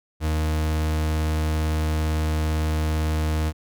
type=tone; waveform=40% pulse; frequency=77.78 Hz; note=D#2; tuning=in tune; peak=-20 dBFS; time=0.2-3.53 s; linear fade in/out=50 ms; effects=none